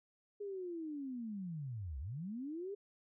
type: linear two-way sweep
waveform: sine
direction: down then up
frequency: 415.3 to 61.74 to 415.3 Hz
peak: -40 dBFS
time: 0.4-2.75 s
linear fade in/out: 10 ms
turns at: 1.99 s
effects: none